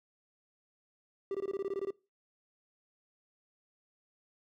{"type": "tone bursts", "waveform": "triangle", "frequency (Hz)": 392, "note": "G4", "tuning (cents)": 0, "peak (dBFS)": -30, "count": 11, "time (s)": [1.31, 1.906], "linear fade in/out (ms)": 2, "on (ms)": 36, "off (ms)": 20, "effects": ["noise-tail reverb RT60 0.3 s tail -23 dB re dry"]}